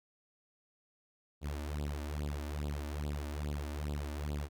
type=tone with flanger; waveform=sawtooth; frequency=73.42 Hz; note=D2; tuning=in tune; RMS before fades=-38 dBFS; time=1.41-4.49 s; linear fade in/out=50 ms; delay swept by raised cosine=0.24 to 3.44 ms; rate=2.4 Hz; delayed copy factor=+0.85; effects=none